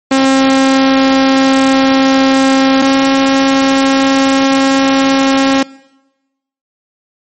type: tone pair in turn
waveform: sawtooth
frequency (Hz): 267.7 / 270.3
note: C4 / C#4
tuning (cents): +40 / -44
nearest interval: unison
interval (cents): 16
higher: second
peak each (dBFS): -3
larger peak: neither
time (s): 0.11-2.82 / 2.82-5.63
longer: second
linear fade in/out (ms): 5
effects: noise-tail reverb RT60 1.0 s tail -22 dB re dry + MP3 32 kbps